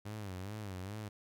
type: tone with vibrato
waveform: sawtooth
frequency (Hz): 99.4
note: G2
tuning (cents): +25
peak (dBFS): -37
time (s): 0.05-1.09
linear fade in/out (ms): 10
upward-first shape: sine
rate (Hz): 2.4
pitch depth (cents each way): 150
effects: none